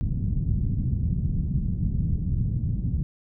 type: low-pass noise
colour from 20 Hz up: white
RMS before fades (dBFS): -25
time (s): 0.01-3.03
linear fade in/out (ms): 0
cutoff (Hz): 160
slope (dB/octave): 24
effects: none